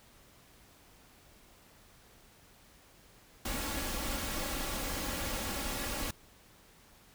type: noise with comb filter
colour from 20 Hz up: pink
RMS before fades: -36 dBFS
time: 3.45-6.11 s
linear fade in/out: 5 ms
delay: 3.6 ms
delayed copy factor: +0.55
effects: pink hiss -60 dBFS RMS until 7.14 s